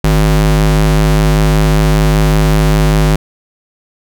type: ring-modulated tone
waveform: square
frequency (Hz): 103.83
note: G#2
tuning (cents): 0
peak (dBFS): -5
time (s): 0.04-3.16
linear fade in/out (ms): 5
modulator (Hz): 53.2
effects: none